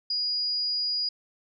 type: tone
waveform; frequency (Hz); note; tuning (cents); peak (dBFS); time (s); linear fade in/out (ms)
sine; 4890; D#8; -31; -25; 0.1-1.09; 5
effects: none